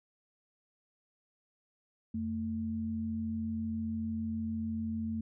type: tone pair together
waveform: sine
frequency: 88.6 / 223.3 Hz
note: F2 / A3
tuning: +25 / +26 cents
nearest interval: octave + major third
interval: 1601 cents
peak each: -40 / -33 dBFS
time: 2.14-5.21 s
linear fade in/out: 5 ms
effects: none